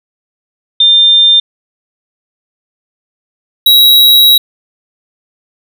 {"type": "tone pair in turn", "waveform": ["sine", "square"], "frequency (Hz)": [3600, 3859], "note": ["A7", "B7"], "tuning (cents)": [39, -41], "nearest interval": "minor second", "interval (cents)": 120, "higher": "second", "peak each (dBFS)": -3, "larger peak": "neither", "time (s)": [[0.8, 1.4], [3.66, 4.38]], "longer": "second", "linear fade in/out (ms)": 5, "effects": []}